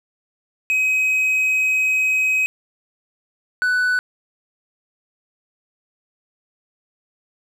triangle tone pair in turn, 2532 / 1490.6 Hz, D#7 / F#6, +30 / +12 cents, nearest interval major sixth, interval 918 cents, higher first, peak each -14 dBFS, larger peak neither, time 0.7-2.46 / 3.62-3.99 s, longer first, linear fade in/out 0 ms, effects none

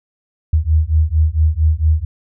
sine beating tone pair, 76.4 / 80.8 Hz, D#2 / E2, -31 / -34 cents, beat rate 4.4 Hz, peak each -14 dBFS, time 0.53-2.05 s, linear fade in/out 5 ms, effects none

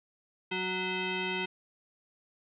sine tone with frequency modulation, 1480 Hz, F#6, in tune, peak -30 dBFS, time 0.51-1.46 s, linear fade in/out 10 ms, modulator 555 Hz, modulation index 3, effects none

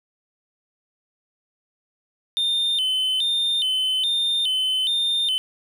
triangle tone with vibrato, 3322 Hz, G#7, in tune, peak -18 dBFS, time 2.37-5.38 s, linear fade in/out 0 ms, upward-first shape square, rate 1.2 Hz, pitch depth 150 cents each way, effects none

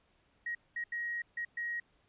sine tone bursts at uneven times, 1891 Hz, A#6, 24 cents sharp, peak -34 dBFS, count 5, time 0.46-0.55 / 0.76-0.84 / 0.92-1.22 / 1.37-1.45 / 1.57-1.8 s, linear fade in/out 5 ms, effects pink hiss -71 dBFS RMS until 2.08 s + resampled to 8000 Hz

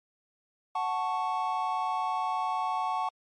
triangle chord, F# minor, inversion none, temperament equal, 740 / 880 / 1108.7 Hz, F#5 / A5 / C#6, 0 / 0 / 0 cents, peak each -30 dBFS, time 0.75-3.09 s, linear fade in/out 5 ms, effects MP3 48 kbps

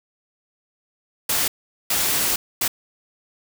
white noise bursts at uneven times, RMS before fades -21 dBFS, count 3, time 1.29-1.48 / 1.9-2.36 / 2.61-2.68 s, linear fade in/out 5 ms, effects none

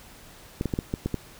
clicks, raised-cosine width 3 ms, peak -13 dBFS, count 7, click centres 0.611 / 0.657 / 0.738 / 0.789 / 0.939 / 1.06 / 1.143 s, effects pink hiss -49 dBFS RMS until 1.39 s

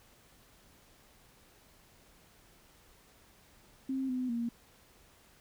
sine tone with pitch steps, 265.5 / 253.6 / 234.6 Hz, C4 / B3 / A#3, +25 / +46 / +11 cents, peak -31 dBFS, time 3.89-4.49 s, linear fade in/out 5 ms, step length 200 ms, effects pink hiss -62 dBFS RMS until 5.4 s

